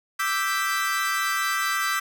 40% pulse chord, E minor seventh, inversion third, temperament equal, 1174.7 / 1318.5 / 1568 / 1975.5 Hz, D6 / E6 / G6 / B6, 0 / 0 / 0 / 0 cents, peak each -28 / -28 / -27 / -28 dBFS, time 0.19-2 s, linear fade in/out 10 ms, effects none

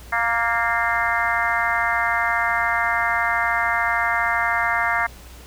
harmonic tone with a mistuned harmonic, 233 Hz, A#3, 1 cent flat, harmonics 3 / 4 / 5 / 6 / 7 / 8 / 9, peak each -26 / -26 / -26 / -26 / -26 / -26 / -26 dBFS, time 0.12-5.07 s, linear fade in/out 10 ms, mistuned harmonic 8, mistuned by -34 cents, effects added 60 Hz sine -41 dBFS peak until 5.46 s + pink hiss -45 dBFS RMS until 5.46 s

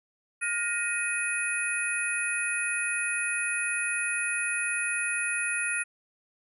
sine tone cluster, 1426 / 1869 / 2505 / 10010 Hz, F6 / A#6 / D#7 / D#9, +36 / +4 / +11 / +9 cents, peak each -32 / -33 / -31 / -33 dBFS, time 0.41-5.84 s, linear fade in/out 20 ms, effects none

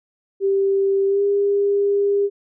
sine tone with pitch glide, 392 to 402.6 Hz, G4 to G4, 0 to +46 cents, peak -15 dBFS, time 0.4-2.3 s, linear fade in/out 50 ms, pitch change +46 cents, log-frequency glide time 1.07-1.22 s, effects none

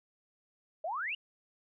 sine exponential sweep, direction up, 598 to 2960 Hz, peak -33 dBFS, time 0.84-1.15 s, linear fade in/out 5 ms, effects none

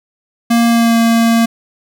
square tone with pitch glide, 233.4 to 229.7 Hz, A#3 to A#3, +2 to -25 cents, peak -9 dBFS, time 0.5-1.46 s, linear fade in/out 10 ms, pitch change -27 cents, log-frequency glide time 0.68-0.98 s, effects none

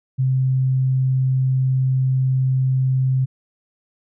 sine tone, 130.81 Hz, C3, in tune, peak -15 dBFS, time 0.18-3.26 s, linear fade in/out 20 ms, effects none

